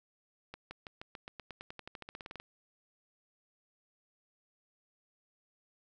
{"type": "accelerating click train", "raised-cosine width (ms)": 0.3, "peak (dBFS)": -28, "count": 21, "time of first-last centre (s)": [0.54, 2.4], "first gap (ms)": 170, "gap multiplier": 0.93, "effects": []}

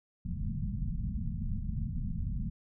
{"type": "low-pass noise", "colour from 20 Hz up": "pink", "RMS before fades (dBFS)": -34, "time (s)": [0.25, 2.5], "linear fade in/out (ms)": 10, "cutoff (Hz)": 230, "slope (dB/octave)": 96, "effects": []}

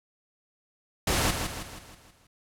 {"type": "noise with echo", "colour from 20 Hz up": "pink", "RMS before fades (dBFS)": -25, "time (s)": [1.07, 1.31], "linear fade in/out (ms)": 5, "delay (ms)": 160, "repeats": 6, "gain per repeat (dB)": -6, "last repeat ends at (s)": 2.27, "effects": ["low-pass 12000 Hz 12 dB/octave"]}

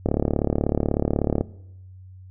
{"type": "click train", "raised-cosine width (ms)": 2, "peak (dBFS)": -7, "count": 50, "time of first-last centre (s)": [0.06, 1.41], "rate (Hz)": 36.3, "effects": ["noise-tail reverb RT60 0.9 s tail -21 dB re dry", "added 93 Hz sine -41 dBFS peak until 2.3 s"]}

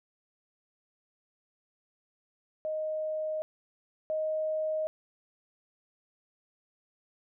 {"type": "tone pair in turn", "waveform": "sine", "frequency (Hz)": [622.3, 624.5], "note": ["D#5", "D#5"], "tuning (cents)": [0, 6], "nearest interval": "unison", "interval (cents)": 6, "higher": "second", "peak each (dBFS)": [-30, -28], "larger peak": "second", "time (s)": [[2.65, 3.42], [4.1, 4.87]], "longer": "neither", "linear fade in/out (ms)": 0, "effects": []}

